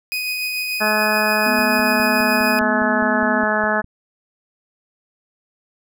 30% pulse tone with tremolo, 2497 Hz, D#7, 6 cents sharp, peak -18 dBFS, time 0.12-2.59 s, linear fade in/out 0 ms, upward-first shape sine, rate 6.9 Hz, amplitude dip 25%
harmonic tone, 213.6 Hz, G#3, 49 cents sharp, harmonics 1 / 2 / 3 / 4 / 5 / 6 / 7 / 8, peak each -25 / -28 / -22 / -24 / -28 / -26 / -24 / -22 dBFS, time 0.8-3.82 s, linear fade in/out 20 ms
sine tone with vibrato, 246 Hz, B3, 7 cents flat, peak -21 dBFS, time 1.46-3.44 s, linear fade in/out 5 ms, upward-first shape triangle, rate 3.2 Hz, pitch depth 8 cents each way
click train, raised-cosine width 5 ms, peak -27 dBFS, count 12, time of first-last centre 1.59-3.844 s, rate 4.88 Hz
effects none

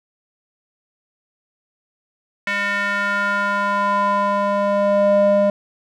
square tone with band-pass filter sweep, 201.9 Hz, G#3, 49 cents flat, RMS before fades -18 dBFS, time 2.47-5.5 s, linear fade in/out 2 ms, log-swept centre 2000 to 530 Hz, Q 3.4, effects none

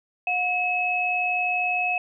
sine tone pair together, 722.9 / 2576 Hz, F#5 / E7, -40 / -41 cents, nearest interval octave + minor seventh, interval 2199 cents, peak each -26 / -23 dBFS, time 0.27-1.98 s, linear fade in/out 2 ms, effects none

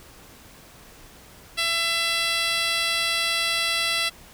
10% pulse tone with band-pass filter, 670 Hz, E5, 28 cents sharp, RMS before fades -24 dBFS, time 1.57-4.1 s, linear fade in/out 20 ms, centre 4600 Hz, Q 0.69, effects pink hiss -48 dBFS RMS until 4.33 s

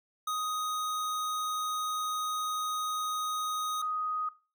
square / sine tone pair in turn, 1249 / 1249 Hz, D#6 / D#6, +6 / +6 cents, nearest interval unison, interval 0 cents, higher neither, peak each -31 / -29 dBFS, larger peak second, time 0.27-3.82 / 3.82-4.29 s, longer first, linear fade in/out 5 ms, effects noise-tail reverb RT60 0.3 s tail -18 dB re dry

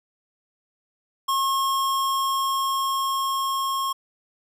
square tone with level ramp, 1080 Hz, C#6, 45 cents flat, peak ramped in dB -21 to -24 dBFS, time 1.28-3.93 s, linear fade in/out 10 ms, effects none

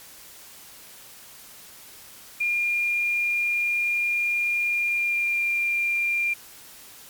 sine tone with pitch glide, 2410 to 2389 Hz, D7 to D7, +44 to +29 cents, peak -21 dBFS, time 2.4-6.34 s, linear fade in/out 10 ms, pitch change -15 cents, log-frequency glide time 4.7-5.5 s, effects white hiss -46 dBFS RMS until 7.09 s + MP3 96 kbps

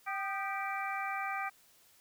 harmonic tone with a mistuned harmonic, 390 Hz, G4, 9 cents flat, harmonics 2 / 3 / 4 / 5 / 6, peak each -38 / -39 / -42 / -43 / -41 dBFS, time 0.06-1.5 s, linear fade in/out 20 ms, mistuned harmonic 3, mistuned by +73 cents, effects white hiss -64 dBFS RMS until 2 s

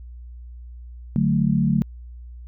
sine chord, D major, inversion none, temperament equal, 146.83 / 185 / 220 Hz, D3 / F#3 / A3, 0 / 0 / 0 cents, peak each -21 dBFS, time 1.16-1.82 s, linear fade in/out 0 ms, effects added 60 Hz sine -36 dBFS peak until 2.47 s

